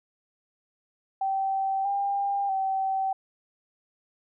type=tone with pitch steps; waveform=sine; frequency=775 / 799 / 770 Hz; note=G5 / G5 / G5; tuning=-20 / +33 / -31 cents; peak=-24 dBFS; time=1.21-3.13 s; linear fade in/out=5 ms; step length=640 ms; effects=none